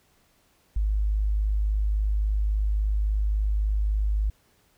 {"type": "tone", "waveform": "sine", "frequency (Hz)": 51.8, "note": "G#1", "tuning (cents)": -4, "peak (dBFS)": -21, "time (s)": [0.76, 4.3], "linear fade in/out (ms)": 5, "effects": ["pink hiss -64 dBFS RMS until 4.77 s"]}